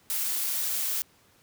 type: noise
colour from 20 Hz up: blue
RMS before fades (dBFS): -29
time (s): 0.1-1.02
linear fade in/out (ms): 0
effects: pink hiss -61 dBFS RMS until 1.42 s + high-pass 80 Hz 12 dB/octave